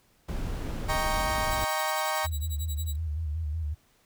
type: noise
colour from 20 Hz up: brown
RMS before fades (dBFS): -32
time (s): 0.28-1.65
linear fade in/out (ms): 10
type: chord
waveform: 30% pulse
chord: Eb dominant seventh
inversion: none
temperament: equal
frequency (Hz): 622.3 / 784 / 932.3 / 1108.7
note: Eb5 / G5 / Bb5 / Db6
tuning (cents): 0 / 0 / 0 / 0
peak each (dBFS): -30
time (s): 0.88-2.27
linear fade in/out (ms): 20
type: tone with tremolo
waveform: 10% pulse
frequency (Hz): 3900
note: B7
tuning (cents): -23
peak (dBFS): -28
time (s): 1.51-2.96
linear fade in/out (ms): 5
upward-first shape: sine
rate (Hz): 11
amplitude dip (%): 100
type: tone with vibrato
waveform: sine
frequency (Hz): 78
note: D#2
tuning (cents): +5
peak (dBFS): -28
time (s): 2.24-3.75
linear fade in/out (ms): 20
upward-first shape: square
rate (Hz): 5.4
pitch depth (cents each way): 77
effects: pink hiss -65 dBFS RMS until 4.05 s